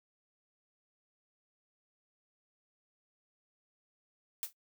blue noise with exponential decay, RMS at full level -32 dBFS, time 4.43-4.53 s, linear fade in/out 0 ms, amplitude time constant 20 ms, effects noise-tail reverb RT60 0.1 s tail -24 dB re dry

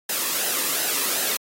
white noise with flanger, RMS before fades -24 dBFS, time 0.09-1.37 s, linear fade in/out 5 ms, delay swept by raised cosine 0.86 to 1.38 ms, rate 2.7 Hz, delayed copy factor -0.5, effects high-pass 200 Hz 12 dB/octave + AAC 48 kbps

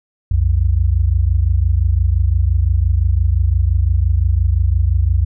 sine tone pair together, 62.3 / 88.11 Hz, B1 / F2, +16 / +16 cents, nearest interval tritone, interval 600 cents, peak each -14 dBFS, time 0.31-5.25 s, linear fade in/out 5 ms, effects none

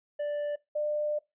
triangle / sine tone pair in turn, 587 / 598 Hz, D5 / D5, -1 / +31 cents, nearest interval unison, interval 32 cents, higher second, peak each -27 dBFS, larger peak neither, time 0.19-0.56 / 0.75-1.19 s, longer second, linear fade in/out 10 ms, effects noise-tail reverb RT60 0.2 s tail -21 dB re dry + resampled to 8000 Hz

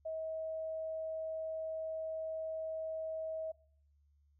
sine tone, 639 Hz, D#5, 46 cents sharp, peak -37 dBFS, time 0.05-3.52 s, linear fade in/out 10 ms, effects noise-tail reverb RT60 0.6 s tail -22 dB re dry + added 72 Hz sine -67 dBFS peak until 4.39 s

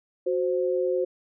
sine tone pair together, 368.3 / 522.2 Hz, F#4 / C5, -8 / -3 cents, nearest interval tritone, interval 605 cents, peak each -25 dBFS, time 0.26-1.05 s, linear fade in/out 10 ms, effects none

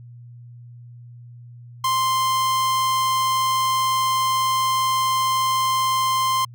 45% pulse tone, 1046.5 Hz, C6, in tune, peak -18 dBFS, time 1.84-6.45 s, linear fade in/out 5 ms, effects added 120 Hz sine -39 dBFS peak until 6.54 s

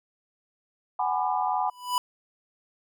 sine chord, G# half-diminished seventh, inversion third, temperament just, 747.5 / 830.6 / 996.7 / 1196.1 Hz, F#5 / G#5 / B5 / D6, +17 / 0 / +16 / +31 cents, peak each -28 / -28 / -29 / -34 dBFS, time 0.99-1.7 s, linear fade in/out 5 ms
square tone with exponential growth, 990 Hz, B5, 4 cents sharp, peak -20 dBFS, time 1.68-1.98 s, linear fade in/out 1 ms, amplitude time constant 65 ms
effects none

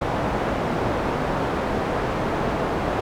white low-pass noise, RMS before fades -24 dBFS, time 0.01-3.01 s, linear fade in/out 10 ms, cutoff 810 Hz, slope 12 dB/octave, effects none

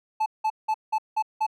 triangle tone bursts, 870 Hz, A5, 20 cents flat, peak -19 dBFS, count 6, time 0.2-1.466 s, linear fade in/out 10 ms, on 61 ms, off 180 ms, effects none

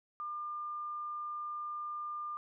sine tone, 1200 Hz, D6, 37 cents sharp, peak -37 dBFS, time 0.2-2.37 s, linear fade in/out 0 ms, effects none

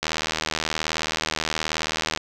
click train, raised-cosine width 0.2 ms, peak -6 dBFS, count 170, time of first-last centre 0.03-2.175 s, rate 78.8 Hz, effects none

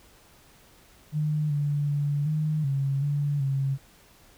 sine tone with pitch steps, 151.7 / 145.3 / 144.5 / 153.9 / 137.5 / 144.4 / 136.4 Hz, D#3 / D3 / D3 / D#3 / C#3 / D3 / C#3, -44 / -18 / -28 / -19 / -14 / -29 / -28 cents, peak -23 dBFS, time 1.12-3.78 s, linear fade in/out 50 ms, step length 380 ms, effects pink hiss -56 dBFS RMS until 4.37 s

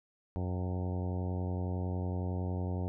harmonic tone with a mistuned harmonic, 90.9 Hz, F#2, 30 cents flat, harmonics 1 / 2 / 3 / 4 / 5 / 6 / 7 / 8 / 9 / 10, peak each -33 / -39 / -43 / -45 / -47 / -49 / -50 / -51 / -52 / -53 dBFS, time 0.36-2.88 s, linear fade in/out 0 ms, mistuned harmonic 9, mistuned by -39 cents, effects none

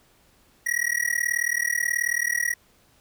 square tone with amplitude modulation, 1912 Hz, A#6, 43 cents sharp, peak -19 dBFS, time 0.66-2.54 s, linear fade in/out 10 ms, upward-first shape sine, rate 38.5 Hz, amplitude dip 100%, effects pink hiss -60 dBFS RMS until 3 s

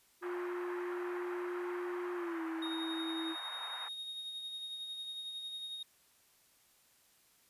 triangle tone with pitch glide, 354.8 to 325.4 Hz, F4 to E4, +27 to -22 cents, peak -35 dBFS, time 0.21-3.36 s, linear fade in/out 50 ms, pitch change -149 cents, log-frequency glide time 2.15-2.43 s
pink band-pass noise, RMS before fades -47 dBFS, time 0.22-3.89 s, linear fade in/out 10 ms, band 850 to 1800 Hz, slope 24 dB/octave
triangle tone with tremolo, 3729 Hz, A#7, in tune, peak -38 dBFS, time 2.62-5.83 s, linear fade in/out 5 ms, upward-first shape sine, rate 11 Hz, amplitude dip 35%
effects white hiss -68 dBFS RMS until 7.49 s + resampled to 32000 Hz

